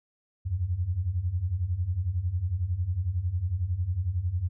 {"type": "beating tone pair", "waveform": "sine", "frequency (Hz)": [82.41, 93.41], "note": ["E2", "F#2"], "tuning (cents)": [0, 17], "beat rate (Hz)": 11, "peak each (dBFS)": [-31, -27], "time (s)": [0.45, 4.49], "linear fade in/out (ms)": 20, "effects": []}